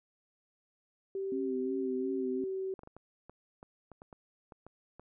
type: tone with pitch glide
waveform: sine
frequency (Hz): 387.9 to 381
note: G4 to G4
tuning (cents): -18 to -49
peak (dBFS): -33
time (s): 1.15-2.74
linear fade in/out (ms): 2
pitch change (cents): -31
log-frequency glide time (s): 1.29-2.63
type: tone with vibrato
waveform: sine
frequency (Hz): 263.8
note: C4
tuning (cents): +14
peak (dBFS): -34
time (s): 1.32-2.44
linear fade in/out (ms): 2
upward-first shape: sine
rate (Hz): 2.8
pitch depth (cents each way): 51
type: clicks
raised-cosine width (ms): 1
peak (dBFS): -35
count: 12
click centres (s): 2.792 / 2.834 / 2.874 / 2.966 / 3.296 / 3.629 / 3.917 / 4.019 / 4.128 / 4.522 / 4.666 / 4.996
effects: none